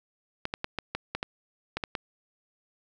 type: clicks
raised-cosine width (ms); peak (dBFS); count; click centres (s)
0.3; -14; 10; 0.454 / 0.539 / 0.644 / 0.787 / 0.95 / 1.15 / 1.229 / 1.77 / 1.838 / 1.952
effects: none